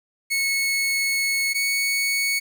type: tone pair in turn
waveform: sawtooth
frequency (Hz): 2198 / 2220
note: C#7 / C#7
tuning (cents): -15 / +2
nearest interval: unison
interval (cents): 17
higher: second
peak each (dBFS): -17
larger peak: neither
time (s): 0.3-1.54 / 1.54-2.4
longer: first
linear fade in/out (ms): 20
effects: 9-bit